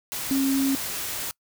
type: tone in noise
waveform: sine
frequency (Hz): 271.2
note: C#4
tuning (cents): -38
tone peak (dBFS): -20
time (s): 0.31-0.75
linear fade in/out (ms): 0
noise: white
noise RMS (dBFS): -31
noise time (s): 0.12-1.31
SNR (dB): +8
effects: noise-tail reverb RT60 0.1 s tail -24 dB re dry